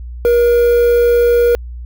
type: tone with quantisation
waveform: triangle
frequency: 476 Hz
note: A#4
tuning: 36 cents sharp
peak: -6 dBFS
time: 0.25-1.55 s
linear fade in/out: 0 ms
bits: 5
effects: added 60 Hz sine -25 dBFS peak until 1.85 s